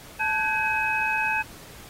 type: tone cluster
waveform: sine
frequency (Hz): 876 / 1527 / 1654 / 2545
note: A5 / G6 / G#6 / D#7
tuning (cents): -8 / -46 / -8 / +39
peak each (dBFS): -27 / -30 / -31 / -25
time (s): 0.19-1.43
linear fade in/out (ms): 20
effects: pink hiss -46 dBFS RMS until 1.89 s + AAC 48 kbps